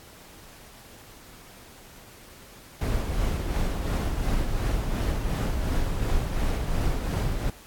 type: noise with tremolo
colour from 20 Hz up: brown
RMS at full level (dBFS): -24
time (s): 2.81-7.5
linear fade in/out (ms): 5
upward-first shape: sine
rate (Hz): 2.8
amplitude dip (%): 40
effects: pink hiss -49 dBFS RMS until 7.66 s + AAC 64 kbps